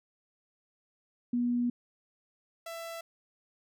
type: tone pair in turn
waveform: sine / sawtooth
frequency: 242.2 / 665.9 Hz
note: B3 / E5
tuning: -34 / +17 cents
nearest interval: octave + tritone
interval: 1751 cents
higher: second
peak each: -26 / -35 dBFS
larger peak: first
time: 1.33-1.7 / 2.66-3.01 s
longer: first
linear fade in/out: 5 ms
effects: none